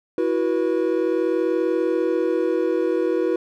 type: chord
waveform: triangle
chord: E suspended second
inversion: none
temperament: equal with one note detuned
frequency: 329.6 / 370 / 484.6 Hz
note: E4 / F#4 / B4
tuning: 0 / 0 / -33 cents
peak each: -21 dBFS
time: 0.18-3.36 s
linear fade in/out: 2 ms
effects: none